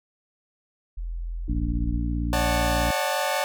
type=tone; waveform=sine; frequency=42.24 Hz; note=E1; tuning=43 cents sharp; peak=-28 dBFS; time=0.97-1.98 s; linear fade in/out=10 ms
type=harmonic tone; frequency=58.27 Hz; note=A#1; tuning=in tune; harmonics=1 / 2 / 3 / 4 / 5; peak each=-25 / -32 / -34 / -34 / -32 dBFS; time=1.48-2.91 s; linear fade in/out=5 ms
type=chord; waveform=sawtooth; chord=D major seventh; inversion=third; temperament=equal with one note detuned; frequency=554.4 / 599.7 / 740 / 880 Hz; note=C#5 / D5 / F#5 / A5; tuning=0 / +36 / 0 / 0 cents; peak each=-25 dBFS; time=2.33-3.44 s; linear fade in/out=0 ms
effects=none